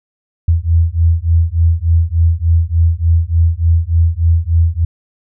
sine beating tone pair, 81.6 / 85 Hz, E2 / F2, -17 / -46 cents, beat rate 3.4 Hz, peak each -12 dBFS, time 0.48-4.85 s, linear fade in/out 5 ms, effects none

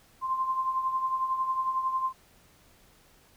sine tone with tremolo, 1046.5 Hz, C6, in tune, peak -23 dBFS, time 0.21-2.13 s, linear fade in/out 50 ms, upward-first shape triangle, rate 11 Hz, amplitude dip 65%, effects pink hiss -60 dBFS RMS until 3.36 s

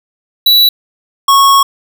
square tone pair in turn, 3935 / 1101.6 Hz, B7 / C#6, -7 / -11 cents, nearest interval octave + minor seventh, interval 2204 cents, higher first, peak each -5 dBFS, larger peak neither, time 0.46-0.69 / 1.28-1.63 s, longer second, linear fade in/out 5 ms, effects none

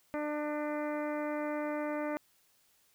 harmonic tone with a mistuned harmonic, 298.6 Hz, D4, 29 cents sharp, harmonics 1 / 2 / 3 / 4 / 5 / 6 / 7 / 8, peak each -36 / -36 / -43 / -45 / -47 / -50 / -48 / -54 dBFS, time 0.14-2.17 s, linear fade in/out 0 ms, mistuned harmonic 7, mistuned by -35 cents, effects white hiss -69 dBFS RMS until 2.94 s

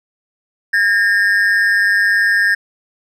triangle ring-modulated tone, 1720 Hz, A6, 40 cents flat, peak -6 dBFS, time 0.73-2.55 s, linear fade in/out 10 ms, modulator 99.2 Hz, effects none

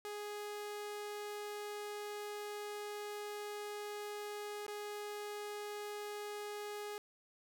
sawtooth tone with dropouts, 415.3 Hz, G#4, in tune, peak -38 dBFS, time 0.05-6.98 s, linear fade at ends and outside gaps 0 ms, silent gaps 4.665-4.681 s, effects none

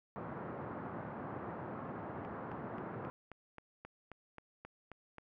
pink band-pass noise, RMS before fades -44 dBFS, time 0.16-3.1 s, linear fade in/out 0 ms, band 110 to 1400 Hz, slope 24 dB/octave
click train, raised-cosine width 0.5 ms, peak -33 dBFS, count 12, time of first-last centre 2.25-5.183 s, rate 3.75 Hz
effects none

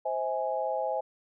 sine chord, C augmented, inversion none, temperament equal with one note detuned, 523.3 / 646.1 / 830.6 Hz, C5 / E5 / G#5, 0 / -35 / 0 cents, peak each -32 dBFS, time 0.05-1.01 s, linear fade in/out 10 ms, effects none

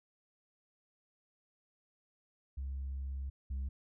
sine tone pair in turn, 67.6 / 66.82 Hz, C#2 / C2, -43 / +37 cents, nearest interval unison, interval 20 cents, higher first, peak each -35 / -32 dBFS, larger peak second, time 2.57-3.3 / 3.5-3.69 s, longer first, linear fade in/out 10 ms, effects tanh soft clip ceiling -34 dBFS

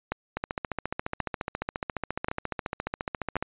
two click trains, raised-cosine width 0.5 ms, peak -12 / -14 dBFS, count 4 / 45, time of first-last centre 0.12-3.367 / 0.37-3.426 s, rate 0.924 / 14.4 Hz, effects resampled to 8000 Hz

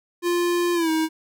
square tone with pitch glide, 349 to 318.2 Hz, F4 to D#4, -1 to +39 cents, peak -20 dBFS, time 0.22-1.09 s, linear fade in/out 50 ms, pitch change -160 cents, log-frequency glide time 0.74-0.9 s, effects none

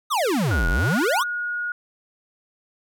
square exponential two-way sweep, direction down then up, 1307 to 37.82 to 1307 Hz, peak -20 dBFS, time 0.1-1.24 s, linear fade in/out 20 ms, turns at 0.68 s
sine tone, 1443 Hz, F#6, 44 cents flat, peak -24 dBFS, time 0.51-1.72 s, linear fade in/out 2 ms
effects none

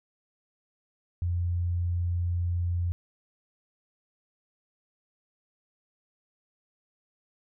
sine tone, 87.31 Hz, F2, in tune, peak -25 dBFS, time 1.22-2.92 s, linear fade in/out 0 ms, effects none

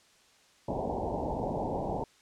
white low-pass noise, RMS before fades -33 dBFS, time 0.68-2.04 s, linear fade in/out 5 ms, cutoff 920 Hz, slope 96 dB/octave, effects white hiss -62 dBFS RMS until 2.21 s + low-pass 7000 Hz 12 dB/octave

